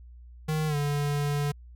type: tone with pitch glide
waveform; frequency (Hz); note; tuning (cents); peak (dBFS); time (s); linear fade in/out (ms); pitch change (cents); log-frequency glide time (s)
square; 155.4 to 144.99; D#3 to D3; -2 to -22; -26; 0.48-1.52; 10; -120; 0.67-0.76
effects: added 60 Hz sine -45 dBFS peak until 1.75 s